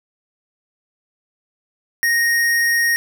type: tone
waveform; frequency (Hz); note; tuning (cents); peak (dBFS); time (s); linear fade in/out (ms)
square; 1864.7; A#6; 0; -15; 2.03-2.96; 0
effects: none